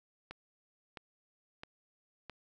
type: click train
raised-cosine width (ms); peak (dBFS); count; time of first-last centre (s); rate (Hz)
0.3; -28; 4; 0.31-2.297; 1.51
effects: none